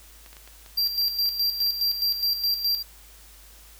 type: clicks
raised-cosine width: 0.2 ms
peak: -29 dBFS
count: 10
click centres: 0.262 / 0.33 / 0.368 / 0.476 / 0.662 / 0.863 / 1.017 / 1.259 / 1.619 / 1.666 s
type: tone with tremolo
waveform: square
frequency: 4731 Hz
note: D8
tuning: 12 cents sharp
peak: -21 dBFS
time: 0.77-2.83 s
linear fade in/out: 10 ms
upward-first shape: square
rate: 4.8 Hz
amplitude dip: 60%
effects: added 52 Hz sine -50 dBFS peak until 3.79 s + white hiss -51 dBFS RMS until 3.79 s